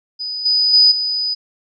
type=tone with level steps; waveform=sine; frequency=4978 Hz; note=D#8; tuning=in tune; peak=-22 / -12 / -7 / -17 dBFS; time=0.19-1.35 s; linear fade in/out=20 ms; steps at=0.45 / 0.73 / 0.91 s; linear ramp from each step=10 ms; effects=none